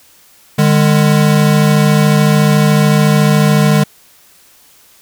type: tone pair together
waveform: square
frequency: 150.47 / 204.3 Hz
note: D3 / G#3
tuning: +42 / -28 cents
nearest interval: perfect fourth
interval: 530 cents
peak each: -10 / -12 dBFS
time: 0.58-3.84 s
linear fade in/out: 10 ms
effects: white hiss -46 dBFS RMS until 5.01 s